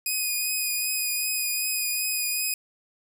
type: tone with vibrato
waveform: 5% pulse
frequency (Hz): 2489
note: D#7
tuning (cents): 0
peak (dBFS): -16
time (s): 0.06-2.54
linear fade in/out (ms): 2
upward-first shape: triangle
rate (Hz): 2.6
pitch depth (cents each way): 24
effects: none